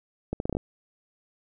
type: accelerating click train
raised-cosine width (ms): 2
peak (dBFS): -15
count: 7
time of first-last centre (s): 0.33-0.569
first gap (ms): 71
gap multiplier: 0.76
effects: none